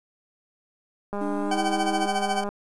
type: click train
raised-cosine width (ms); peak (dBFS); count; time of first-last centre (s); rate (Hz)
1; -18; 277; 1.13-2.49; 203
type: tone with pitch glide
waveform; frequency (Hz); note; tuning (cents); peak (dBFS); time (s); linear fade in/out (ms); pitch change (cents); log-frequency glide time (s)
triangle; 293.7 to 320.3; D4 to E4; 0 to -50; -26; 1.21-2.06; 5; +150; 1.42-1.59
type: tone with tremolo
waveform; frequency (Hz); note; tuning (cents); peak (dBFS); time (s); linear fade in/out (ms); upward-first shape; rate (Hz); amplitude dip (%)
40% pulse; 767; G5; -38; -21; 1.51-2.44; 5; sine; 14; 75
effects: resampled to 24000 Hz + 9-bit